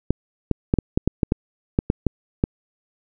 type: clicks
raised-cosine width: 3 ms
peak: -4 dBFS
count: 12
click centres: 0.106 / 0.513 / 0.739 / 0.787 / 0.975 / 1.076 / 1.232 / 1.321 / 1.789 / 1.901 / 2.067 / 2.439 s
effects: none